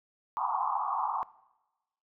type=band-pass noise; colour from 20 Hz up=pink; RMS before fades=-31 dBFS; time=0.37-1.23 s; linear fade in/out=0 ms; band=770 to 1200 Hz; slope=96 dB/octave; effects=noise-tail reverb RT60 1.0 s tail -21 dB re dry